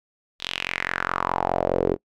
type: tone with band-pass filter sweep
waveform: sawtooth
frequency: 44.84 Hz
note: F1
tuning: 46 cents sharp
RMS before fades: -25 dBFS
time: 0.39-1.97 s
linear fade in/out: 50 ms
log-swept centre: 3700 to 380 Hz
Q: 3.7
effects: noise-tail reverb RT60 0.1 s tail -24 dB re dry